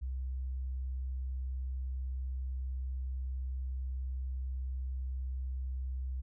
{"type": "tone", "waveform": "sine", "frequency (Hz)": 64.6, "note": "C2", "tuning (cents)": -21, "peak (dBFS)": -34, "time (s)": [0.01, 6.22], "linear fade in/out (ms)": 20, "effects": []}